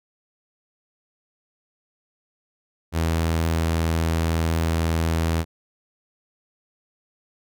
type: tone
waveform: sawtooth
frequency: 81.9 Hz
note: E2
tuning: 11 cents flat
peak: -16 dBFS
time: 2.92-5.45 s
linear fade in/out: 50 ms
effects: none